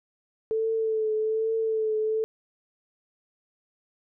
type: tone with vibrato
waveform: sine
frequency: 440 Hz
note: A4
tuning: in tune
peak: -23 dBFS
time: 0.51-2.24 s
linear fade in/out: 0 ms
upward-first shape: triangle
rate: 1.2 Hz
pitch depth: 35 cents each way
effects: none